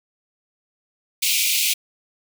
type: high-pass noise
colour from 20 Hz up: pink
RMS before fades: -20 dBFS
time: 1.22-1.74 s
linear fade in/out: 10 ms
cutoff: 2200 Hz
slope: 96 dB/octave
effects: none